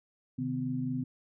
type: tone cluster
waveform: sine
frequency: 130.6 / 154.9 / 253.8 Hz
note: C3 / D#3 / B3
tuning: -3 / -7 / +47 cents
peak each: -36 / -38 / -32 dBFS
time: 0.38-1.04 s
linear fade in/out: 10 ms
effects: none